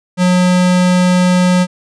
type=tone; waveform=square; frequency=180.9 Hz; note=F#3; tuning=39 cents flat; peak=-9 dBFS; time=0.17-1.67 s; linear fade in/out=50 ms; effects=resampled to 22050 Hz